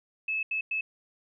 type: tone bursts at uneven times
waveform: sine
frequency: 2600 Hz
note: E7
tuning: 24 cents flat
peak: -27 dBFS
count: 3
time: 0.28-0.43 / 0.51-0.61 / 0.71-0.81 s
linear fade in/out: 5 ms
effects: none